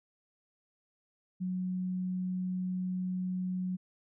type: tone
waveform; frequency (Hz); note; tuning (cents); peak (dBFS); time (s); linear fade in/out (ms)
sine; 183.6; F#3; -13; -31; 1.4-3.77; 20
effects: none